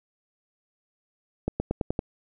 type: accelerating click train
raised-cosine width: 2 ms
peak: -12 dBFS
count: 6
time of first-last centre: 1.48-1.991 s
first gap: 120 ms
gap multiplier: 0.92
effects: none